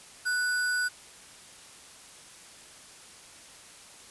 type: tone with sample-and-hold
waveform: sine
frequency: 1480 Hz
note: F#6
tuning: in tune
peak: -25 dBFS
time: 0.25-0.89 s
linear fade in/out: 20 ms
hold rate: 6300 Hz
effects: white hiss -50 dBFS RMS until 4.1 s + resampled to 24000 Hz

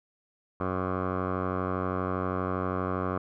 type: tone with low-pass filter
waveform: 10% pulse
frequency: 92.5 Hz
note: F#2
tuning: in tune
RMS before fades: -30 dBFS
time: 0.6-3.18 s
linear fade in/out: 5 ms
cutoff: 1100 Hz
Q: 4.7
effects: none

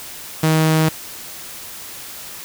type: tone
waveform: sawtooth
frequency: 158.1 Hz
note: D#3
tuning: 28 cents sharp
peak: -9 dBFS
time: 0.43-0.89 s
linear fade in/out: 5 ms
effects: white hiss -34 dBFS RMS until 2.44 s

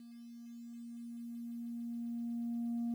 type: tone with level ramp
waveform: sine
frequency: 235.1 Hz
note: A#3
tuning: 15 cents sharp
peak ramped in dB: -50 to -31 dBFS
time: 0-2.94 s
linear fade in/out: 2 ms
effects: tanh soft clip ceiling -32 dBFS + 11-bit

